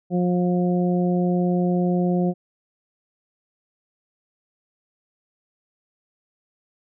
harmonic tone, 178.3 Hz, F3, 36 cents sharp, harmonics 1 / 2 / 3 / 4, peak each -19 / -25 / -29 / -31 dBFS, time 0.1-2.34 s, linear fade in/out 50 ms, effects none

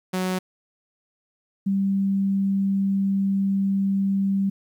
sawtooth / sine tone pair in turn, 185 / 195.72 Hz, F#3 / G3, 0 / -2 cents, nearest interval minor second, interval 98 cents, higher second, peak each -19 dBFS, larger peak neither, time 0.13-0.39 / 1.66-4.5 s, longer second, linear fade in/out 10 ms, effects 10-bit

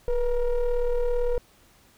triangle ring-modulated tone, 233.1 Hz, A#3, in tune, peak -16 dBFS, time 0.08-1.38 s, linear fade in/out 2 ms, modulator 252 Hz, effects pink hiss -58 dBFS RMS until 1.97 s

